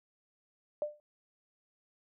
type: tone with exponential decay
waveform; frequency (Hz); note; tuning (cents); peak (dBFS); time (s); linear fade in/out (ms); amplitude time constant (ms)
sine; 596; D5; +25; -27; 0.82-1; 1; 39
effects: none